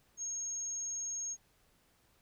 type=tone; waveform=sine; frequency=6530 Hz; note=G#8; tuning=30 cents flat; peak=-36 dBFS; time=0.17-1.37 s; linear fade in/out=50 ms; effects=pink hiss -70 dBFS RMS until 2.21 s